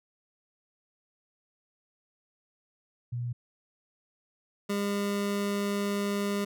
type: tone pair in turn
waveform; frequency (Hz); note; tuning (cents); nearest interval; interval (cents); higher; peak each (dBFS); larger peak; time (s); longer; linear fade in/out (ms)
sine / 25% pulse; 120.9 / 202.2; B2 / G#3; -36 / -46; major sixth; 890; second; -30 / -24; second; 3.12-3.33 / 4.69-6.45; second; 10
effects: none